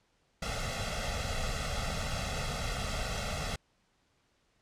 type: noise with comb filter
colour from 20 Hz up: pink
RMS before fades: -34 dBFS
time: 0.42-3.56 s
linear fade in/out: 5 ms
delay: 1.5 ms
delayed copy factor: +0.95
effects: pink hiss -72 dBFS RMS until 4.61 s + low-pass 7000 Hz 12 dB/octave